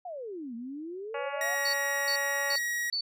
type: exponential two-way sweep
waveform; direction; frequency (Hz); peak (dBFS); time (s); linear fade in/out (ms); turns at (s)
sine; down then up; 750 to 225.4 to 750; -36; 0.05-1.55; 5; 0.55
type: harmonic tone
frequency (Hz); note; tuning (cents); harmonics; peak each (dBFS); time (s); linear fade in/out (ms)
281.4; C#4; +26; 2 / 3 / 4 / 5 / 6 / 7 / 8 / 9 / 10; -35 / -39 / -41 / -43 / -45 / -46 / -47 / -48 / -49; 1.14-2.56; 5
type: tone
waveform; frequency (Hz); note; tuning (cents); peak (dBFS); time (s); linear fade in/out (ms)
45% pulse; 1904; A#6; +36; -29; 1.41-2.9; 2
type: tone bursts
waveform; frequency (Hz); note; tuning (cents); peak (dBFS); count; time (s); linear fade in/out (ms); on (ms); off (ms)
sine; 4487; C#8; +20; -28; 4; 1.65-3.01; 5; 85; 340
effects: none